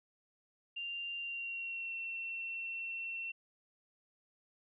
sine tone with pitch glide, 2786 to 2708 Hz, F7 to E7, -5 to +46 cents, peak -38 dBFS, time 0.76-3.32 s, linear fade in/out 10 ms, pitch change -49 cents, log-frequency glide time 1.16-1.96 s, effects none

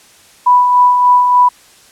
sine tone with tremolo, 987.8 Hz, B5, in tune, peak -4 dBFS, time 0.46-1.49 s, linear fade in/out 10 ms, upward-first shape sine, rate 3.4 Hz, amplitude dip 40%, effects white hiss -44 dBFS RMS until 1.91 s + low-pass 10000 Hz 12 dB/octave

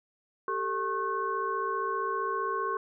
sine tone cluster, 392.4 / 447.6 / 1087 / 1514 Hz, G4 / A4 / C#6 / F#6, +2 / +30 / -34 / +39 cents, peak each -35 / -36 / -30 / -38 dBFS, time 0.48-2.77 s, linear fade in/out 2 ms, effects none

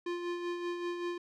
square tone with tremolo, 349.2 Hz, F4, in tune, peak -33 dBFS, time 0.06-1.18 s, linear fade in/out 5 ms, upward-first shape sine, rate 5.2 Hz, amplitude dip 45%, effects low-pass 4000 Hz 12 dB/octave

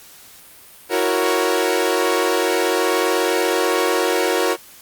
sawtooth chord, F# dominant seventh, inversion third, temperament equal, 329.6 / 370 / 466.2 / 554.4 Hz, E4 / F#4 / A#4 / C#5, 0 / 0 / 0 / 0 cents, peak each -20 / -17 / -17 / -20 dBFS, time 0.89-4.57 s, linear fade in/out 50 ms, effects white hiss -44 dBFS RMS until 4.81 s + Opus 48 kbps

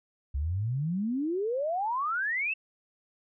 sine exponential sweep, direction up, 65.41 to 2718 Hz, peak -27 dBFS, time 0.34-2.54 s, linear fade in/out 10 ms, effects none

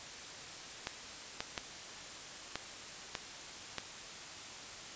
clicks, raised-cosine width 0.2 ms, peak -18 dBFS, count 6, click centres 0.871 / 1.405 / 1.578 / 2.556 / 3.152 / 3.783 s, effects white hiss -47 dBFS RMS until 4.95 s + resampled to 16000 Hz

